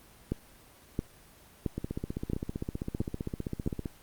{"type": "two click trains", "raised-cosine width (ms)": 3, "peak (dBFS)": [-20, -16], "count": [33, 6], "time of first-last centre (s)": [[1.78, 3.858], [0.32, 3.676]], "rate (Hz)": [15.4, 1.49], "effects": ["pink hiss -56 dBFS RMS until 4.02 s", "Opus 24 kbps"]}